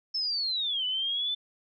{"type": "linear two-way sweep", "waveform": "sine", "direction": "down then up", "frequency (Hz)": [5310, 2969, 3537], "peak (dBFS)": -27, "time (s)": [0.14, 1.35], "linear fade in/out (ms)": 10, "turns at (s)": 0.85, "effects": []}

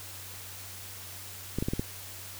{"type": "clicks", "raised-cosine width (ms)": 3, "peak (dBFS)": -16, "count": 5, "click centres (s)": [1.586, 1.625, 1.685, 1.735, 1.795], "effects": ["added 95 Hz sine -49 dBFS peak until 2.39 s", "white hiss -44 dBFS RMS until 2.39 s"]}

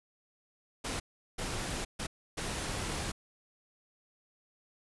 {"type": "noise bursts at uneven times", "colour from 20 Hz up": "pink", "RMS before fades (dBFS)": -36, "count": 4, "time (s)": [[0.84, 1], [1.38, 1.85], [1.99, 2.07], [2.37, 3.12]], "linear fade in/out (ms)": 10, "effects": ["resampled to 24000 Hz"]}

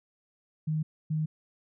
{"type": "tone pair in turn", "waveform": "sine", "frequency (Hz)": [155.56, 155.56], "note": ["D#3", "D#3"], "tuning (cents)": [0, 0], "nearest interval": "unison", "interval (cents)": 0, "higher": "neither", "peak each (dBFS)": -26, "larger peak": "neither", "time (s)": [[0.67, 0.83], [1.1, 1.26]], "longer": "neither", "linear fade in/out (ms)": 10, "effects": []}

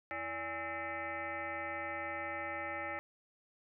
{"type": "tone with frequency modulation", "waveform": "sine", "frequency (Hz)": 1315, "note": "E6", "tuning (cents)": -5, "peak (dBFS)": -37, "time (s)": [0.11, 2.99], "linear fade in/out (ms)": 0, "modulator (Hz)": 246, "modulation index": 3.7, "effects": []}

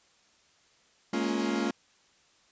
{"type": "chord", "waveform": "40% pulse", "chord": "Bb minor seventh", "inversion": "third", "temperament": "equal with one note detuned", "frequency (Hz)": [210.9, 233.1, 277.2, 349.2], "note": ["Ab3", "Bb3", "Db4", "F4"], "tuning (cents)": [27, 0, 0, 0], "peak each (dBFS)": -32, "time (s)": [1.13, 1.71], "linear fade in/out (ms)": 5, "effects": ["white hiss -64 dBFS RMS until 2.51 s", "resampled to 16000 Hz"]}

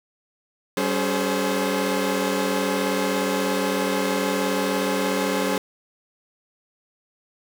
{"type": "tone cluster", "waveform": "sawtooth", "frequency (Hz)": [193.1, 281.2, 425, 523], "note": ["G3", "C#4", "G#4", "C5"], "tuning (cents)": [-26, 25, 40, -1], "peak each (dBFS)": -23, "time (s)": [0.77, 5.58], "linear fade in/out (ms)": 2, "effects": []}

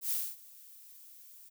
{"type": "noise with ADSR envelope", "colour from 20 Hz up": "violet", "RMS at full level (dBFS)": -31, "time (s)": [0.01, 1.5], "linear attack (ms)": 95, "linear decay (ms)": 250, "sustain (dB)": -23, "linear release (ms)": 24, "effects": []}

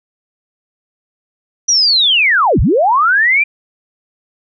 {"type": "linear two-way sweep", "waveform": "sine", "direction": "down then up", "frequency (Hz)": [5920, 34.65, 2414], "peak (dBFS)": -8, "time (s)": [1.68, 3.44], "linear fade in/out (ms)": 10, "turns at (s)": 2.6, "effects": []}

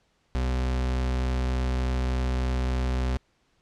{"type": "tone", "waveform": "40% pulse", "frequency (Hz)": 63.4, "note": "B1", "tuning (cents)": 46, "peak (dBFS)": -23, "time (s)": [0.35, 3.17], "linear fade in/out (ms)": 0, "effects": ["pink hiss -68 dBFS RMS until 3.61 s", "low-pass 6000 Hz 12 dB/octave"]}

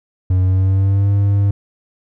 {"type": "tone with pitch glide", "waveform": "triangle", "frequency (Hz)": [92.5, 100.29], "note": ["F#2", "G2"], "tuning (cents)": [0, 40], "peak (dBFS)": -9, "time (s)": [0.3, 1.51], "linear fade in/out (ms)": 5, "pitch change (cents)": 140, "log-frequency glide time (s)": [0.41, 1.1], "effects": []}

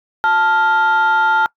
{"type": "tone pair together", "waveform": "sine", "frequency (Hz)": [880, 1396.9], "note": ["A5", "F6"], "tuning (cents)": [0, 0], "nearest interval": "minor sixth", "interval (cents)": 800, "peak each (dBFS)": -12, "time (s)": [0.24, 1.46], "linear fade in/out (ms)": 0, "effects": ["noise-tail reverb RT60 0.1 s tail -23 dB re dry", "tanh soft clip ceiling -8 dBFS"]}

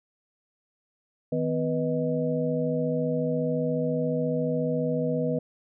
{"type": "tone cluster", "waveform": "sine", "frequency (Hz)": [157.7, 252, 488.7, 627], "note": ["D#3", "B3", "B4", "D#5"], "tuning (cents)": [24, 35, -18, 13], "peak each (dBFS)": [-29, -29, -28, -32], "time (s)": [1.32, 5.39], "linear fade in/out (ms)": 5, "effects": []}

